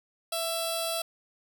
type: tone with notch filter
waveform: 10% pulse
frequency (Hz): 665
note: E5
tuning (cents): +15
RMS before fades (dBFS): -31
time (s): 0.32-1.02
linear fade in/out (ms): 5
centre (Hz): 1900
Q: 0.55
effects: none